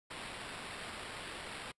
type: noise with sample-and-hold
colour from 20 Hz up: white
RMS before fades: -45 dBFS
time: 0.1-1.72 s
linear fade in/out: 10 ms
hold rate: 6300 Hz
effects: noise-tail reverb RT60 0.1 s tail -25 dB re dry + resampled to 24000 Hz